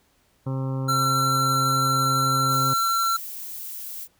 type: harmonic tone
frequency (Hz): 132.8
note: C3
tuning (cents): +26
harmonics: 1 / 2 / 3 / 4 / 6 / 7 / 8 / 9 / 10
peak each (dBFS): -25 / -32 / -40 / -37 / -46 / -44 / -44 / -49 / -48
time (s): 0.46-2.74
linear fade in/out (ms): 10
type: tone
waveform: square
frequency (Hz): 1353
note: E6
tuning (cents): +45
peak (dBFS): -21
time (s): 0.88-3.17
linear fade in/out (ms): 10
type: noise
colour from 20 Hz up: violet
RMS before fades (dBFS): -35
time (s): 2.48-4.08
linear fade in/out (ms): 50
effects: pink hiss -64 dBFS RMS until 4.19 s